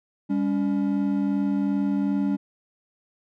triangle tone pair together, 200 / 282.6 Hz, G3 / C#4, +35 / +34 cents, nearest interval tritone, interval 599 cents, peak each -22 dBFS, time 0.29-2.37 s, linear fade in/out 20 ms, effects none

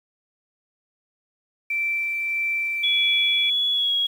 sine tone with tremolo, 2338 Hz, D7, 8 cents flat, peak -21 dBFS, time 1.7-3.5 s, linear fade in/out 5 ms, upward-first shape sine, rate 1.6 Hz, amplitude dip 25%
sine tone with pitch glide, 3387 to 3312 Hz, G#7 to G#7, +33 to -5 cents, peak -19 dBFS, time 2.83-4.07 s, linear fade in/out 10 ms, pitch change -38 cents, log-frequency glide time 3.73-3.93 s
effects 8-bit

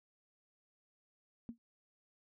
sine tone with exponential decay, 233.1 Hz, A#3, in tune, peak -37 dBFS, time 1.49-1.58 s, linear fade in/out 0 ms, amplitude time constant 18 ms, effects none

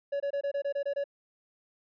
triangle tone bursts, 564 Hz, C#5, 30 cents sharp, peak -26 dBFS, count 9, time 0.12-1.041 s, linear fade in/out 10 ms, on 81 ms, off 24 ms, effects resampled to 11025 Hz

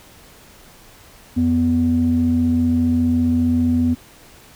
sine tone pair together, 87.5 / 247.5 Hz, F2 / B3, +4 / +4 cents, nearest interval octave + tritone, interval 1800 cents, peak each -20 / -14 dBFS, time 1.36-3.95 s, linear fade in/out 20 ms, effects tanh soft clip ceiling -8 dBFS + pink hiss -46 dBFS RMS until 4.55 s

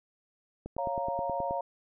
click train, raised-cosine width 2 ms, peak -25 dBFS, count 9, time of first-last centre 0.66-1.509 s, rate 9.42 Hz
sine chord, Bb minor, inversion first, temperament equal, 554.4 / 698.5 / 932.3 Hz, Db5 / F5 / Bb5, 0 / 0 / 0 cents, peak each -34 dBFS, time 0.78-1.61 s, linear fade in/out 5 ms
effects none

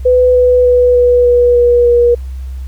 sine tone with pitch steps, 501 / 497.3 / 493.5 / 489.8 / 486.2 / 482.5 / 478.9 Hz, B4 / B4 / B4 / B4 / B4 / B4 / A#4, +25 / +12 / -1 / -14 / -27 / -40 / +47 cents, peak -5 dBFS, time 0.05-2.15 s, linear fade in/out 10 ms, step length 300 ms, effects added 65 Hz sine -20 dBFS peak until 2.67 s + pink hiss -47 dBFS RMS until 2.67 s

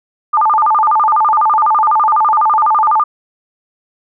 sine tone with vibrato, 1026 Hz, C6, 34 cents flat, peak -8 dBFS, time 0.33-3.04 s, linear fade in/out 10 ms, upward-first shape square, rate 12 Hz, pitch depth 280 cents each way, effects none

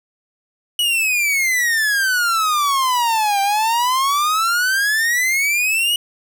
45% pulse exponential two-way sweep, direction down then up, 2943 to 784 to 2943 Hz, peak -15 dBFS, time 0.79-5.96 s, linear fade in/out 2 ms, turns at 3.41 s, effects none

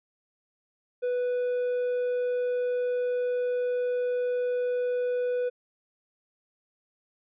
triangle tone, 493.9 Hz, B4, in tune, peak -23 dBFS, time 1.02-5.5 s, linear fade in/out 20 ms, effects resampled to 8000 Hz

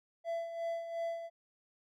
triangle tone with tremolo, 670 Hz, E5, 28 cents sharp, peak -31 dBFS, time 0.24-1.3 s, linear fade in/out 50 ms, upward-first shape sine, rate 2.8 Hz, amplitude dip 60%, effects none

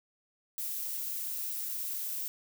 violet noise with amplitude modulation, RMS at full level -35 dBFS, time 0.58-2.28 s, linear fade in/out 0 ms, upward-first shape sine, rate 222 Hz, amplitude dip 25%, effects none

